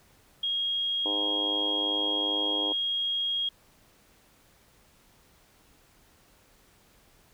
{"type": "tone", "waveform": "sine", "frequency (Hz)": 3269, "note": "G#7", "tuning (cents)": -28, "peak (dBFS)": -26, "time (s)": [0.43, 3.49], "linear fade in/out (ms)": 5}
{"type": "harmonic tone", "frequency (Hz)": 102.5, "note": "G#2", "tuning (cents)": -22, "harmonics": [3, 4, 5, 6, 7, 8, 9, 10], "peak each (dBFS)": [-35, -39, -38, -43, -43, -43, -42, -46], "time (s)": [1.05, 2.73], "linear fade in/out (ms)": 10}
{"effects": ["pink hiss -61 dBFS RMS until 7.33 s"]}